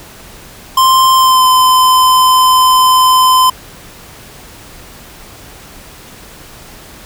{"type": "tone with pitch glide", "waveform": "square", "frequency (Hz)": [1046.5, 1025.6], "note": ["C6", "C6"], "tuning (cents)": [0, -35], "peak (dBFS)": -6, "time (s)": [0.77, 3.5], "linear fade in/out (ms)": 5, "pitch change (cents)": -35, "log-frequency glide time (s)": [1.15, 1.46], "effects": ["pink hiss -35 dBFS RMS until 7.05 s"]}